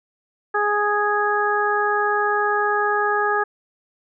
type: harmonic tone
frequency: 415.1 Hz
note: G#4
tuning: 1 cent flat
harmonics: 1 / 2 / 3 / 4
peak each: -23 / -23 / -23 / -23 dBFS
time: 0.54-3.44 s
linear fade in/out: 10 ms
effects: none